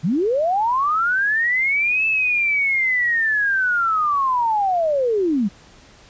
sine linear two-way sweep, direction up then down, 137.9 to 2637 to 183.8 Hz, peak -16 dBFS, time 0.03-5.49 s, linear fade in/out 20 ms, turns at 2.06 s, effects pink hiss -48 dBFS RMS until 6.09 s + resampled to 16000 Hz

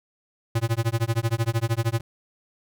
square tone with tremolo, 114.6 Hz, A#2, 29 cents flat, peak -19 dBFS, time 0.55-2.01 s, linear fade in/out 5 ms, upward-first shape sine, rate 13 Hz, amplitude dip 100%, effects none

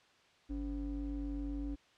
triangle ring-modulated tone, 117.9 Hz, A#2, 20 cents sharp, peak -31 dBFS, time 0.49-1.76 s, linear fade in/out 20 ms, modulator 168 Hz, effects white hiss -66 dBFS RMS until 1.97 s + low-pass 4000 Hz 12 dB/octave

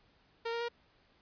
sawtooth tone with pitch steps, 461.3 / 467.2 / 473.2 Hz, A#4 / A#4 / A#4, -18 / +4 / +26 cents, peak -30 dBFS, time 0.45-0.687 s, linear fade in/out 10 ms, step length 79 ms, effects pink hiss -68 dBFS RMS until 1.21 s + resampled to 11025 Hz

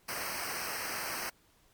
pink noise with comb filter, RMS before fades -37 dBFS, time 0.08-1.3 s, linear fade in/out 10 ms, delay 0.28 ms, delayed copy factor -0.95, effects pink hiss -66 dBFS RMS until 1.73 s + MP3 96 kbps

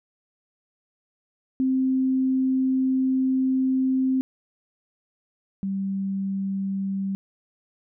sine tone pair in turn, 261.6 / 194.56 Hz, C4 / G3, 0 / -13 cents, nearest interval perfect fourth, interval 513 cents, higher first, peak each -19 / -24 dBFS, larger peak first, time 1.6-4.21 / 5.63-7.15 s, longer first, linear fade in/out 0 ms, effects none

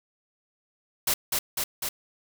white noise with echo, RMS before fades -24 dBFS, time 1.07-1.14 s, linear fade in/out 5 ms, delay 250 ms, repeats 3, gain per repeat -2 dB, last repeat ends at 1.89 s, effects none

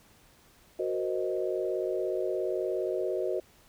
sine chord, C half-diminished seventh, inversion second, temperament equal, 370 / 466.2 / 523.3 / 622.3 Hz, Gb4 / Bb4 / C5 / Eb5, 0 / 0 / 0 / 0 cents, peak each -31 / -35 / -35 / -34 dBFS, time 0.79-3.4 s, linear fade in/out 5 ms, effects pink hiss -60 dBFS RMS until 3.68 s

